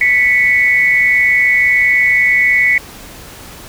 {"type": "tone pair together", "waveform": "sine", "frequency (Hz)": [1975.5, 2217], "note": ["B6", "C#7"], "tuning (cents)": [0, 0], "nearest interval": "major second", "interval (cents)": 200, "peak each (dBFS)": -11, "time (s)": [0.01, 2.78], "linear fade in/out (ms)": 2, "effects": ["pink hiss -34 dBFS RMS until 3.68 s"]}